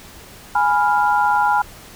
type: chord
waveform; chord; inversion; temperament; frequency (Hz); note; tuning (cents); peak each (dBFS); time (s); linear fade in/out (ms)
sine; F diminished; first; equal; 830.6 / 987.8 / 1396.9; Ab5 / Cb6 / F6; 0 / 0 / 0; -16 / -19 / -20; 0.55-1.62; 5
effects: pink hiss -41 dBFS RMS until 1.95 s